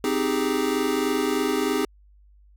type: chord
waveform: square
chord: Ab major seventh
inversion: first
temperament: equal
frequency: 261.6 / 311.1 / 392 / 415.3 Hz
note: C4 / Eb4 / G4 / Ab4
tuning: 0 / 0 / 0 / 0 cents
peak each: -28 dBFS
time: 0.04-1.85 s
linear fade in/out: 2 ms
effects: added 50 Hz sine -51 dBFS peak until 2.56 s